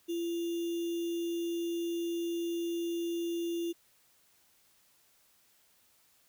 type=tone with sample-and-hold; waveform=sine; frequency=340 Hz; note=F4; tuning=46 cents flat; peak=-31 dBFS; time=0.08-3.73 s; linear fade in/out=20 ms; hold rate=3150 Hz; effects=white hiss -67 dBFS RMS until 6.28 s